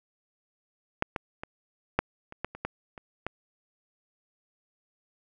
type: clicks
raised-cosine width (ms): 0.5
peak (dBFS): -9 / -15 / -21 / -7 / -27 / -15 / -26 / -15 / -27 / -16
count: 10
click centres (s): 1.024 / 1.162 / 1.435 / 1.99 / 2.324 / 2.446 / 2.55 / 2.65 / 2.978 / 3.266
effects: none